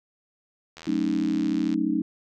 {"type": "click train", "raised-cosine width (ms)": 0.2, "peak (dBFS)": -24, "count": 80, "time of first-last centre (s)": [0.77, 1.741], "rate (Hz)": 81.4}
{"type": "chord", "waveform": "sine", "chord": "D# half-diminished seventh", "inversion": "first", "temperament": "equal", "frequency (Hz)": [185, 220, 277.2, 311.1], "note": ["F#3", "A3", "C#4", "D#4"], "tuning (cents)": [0, 0, 0, 0], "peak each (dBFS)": [-31, -29, -27, -25], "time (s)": [0.87, 2.02], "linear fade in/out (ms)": 5}
{"effects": []}